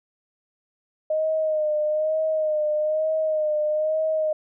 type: tone with vibrato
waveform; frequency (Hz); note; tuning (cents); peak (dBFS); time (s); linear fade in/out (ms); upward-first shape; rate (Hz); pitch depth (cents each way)
sine; 618; D#5; -12; -20; 1.1-4.33; 5; sine; 1.1; 39
effects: none